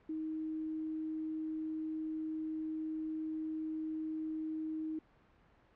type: tone with quantisation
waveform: sine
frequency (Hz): 314.6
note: D#4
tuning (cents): +19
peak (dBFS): -36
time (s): 0.09-4.99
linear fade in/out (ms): 5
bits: 11
effects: pink hiss -66 dBFS RMS until 5.75 s + low-pass 2000 Hz 12 dB/octave